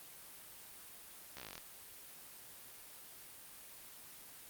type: slowing click train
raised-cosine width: 0.2 ms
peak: -29 dBFS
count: 12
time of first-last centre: 1.37-1.58 s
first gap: 14 ms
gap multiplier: 1.06
effects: white hiss -54 dBFS RMS until 4.49 s + Opus 32 kbps